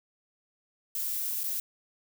violet noise with dropouts, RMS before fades -32 dBFS, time 0.95-1.6 s, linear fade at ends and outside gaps 2 ms, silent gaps 1.435-1.439 s, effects none

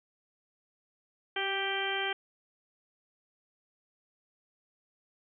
harmonic tone with a mistuned harmonic, 392 Hz, G4, in tune, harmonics 1 / 2 / 3 / 4 / 5 / 6 / 7 / 8, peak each -37 / -37 / -43 / -36 / -39 / -38 / -45 / -36 dBFS, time 1.36-2.13 s, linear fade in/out 5 ms, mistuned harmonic 1, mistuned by -16 cents, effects none

